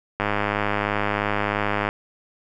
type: click train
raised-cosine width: 0.5 ms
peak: -7 dBFS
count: 175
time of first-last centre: 0.2-1.889 s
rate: 103 Hz
effects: none